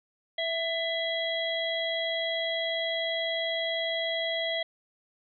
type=harmonic tone with a mistuned harmonic; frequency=659.3 Hz; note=E5; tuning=in tune; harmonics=1 / 3 / 5 / 6; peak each=-31 / -33 / -32 / -42 dBFS; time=0.38-4.63 s; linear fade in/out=5 ms; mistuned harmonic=3; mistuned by=+17 cents; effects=none